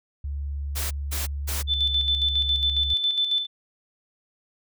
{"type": "tone", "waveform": "sine", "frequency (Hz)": 70.9, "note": "C#2", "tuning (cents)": 40, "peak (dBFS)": -27, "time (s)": [0.24, 2.94], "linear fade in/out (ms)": 5}
{"type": "noise bursts", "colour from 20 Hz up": "white", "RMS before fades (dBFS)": -30, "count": 3, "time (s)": [0.75, 1.63], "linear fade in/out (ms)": 20, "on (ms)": 160, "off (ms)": 200}
{"type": "tone with tremolo", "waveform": "sine", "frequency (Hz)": 3520, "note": "A7", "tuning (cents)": 0, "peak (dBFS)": -19, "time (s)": [1.67, 3.47], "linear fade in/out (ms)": 50, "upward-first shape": "square", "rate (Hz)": 7.3, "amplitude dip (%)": 50}
{"effects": []}